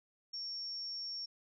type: tone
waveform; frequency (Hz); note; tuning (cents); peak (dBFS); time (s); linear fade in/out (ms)
sine; 5490; F8; -31; -39; 0.33-1.26; 10
effects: none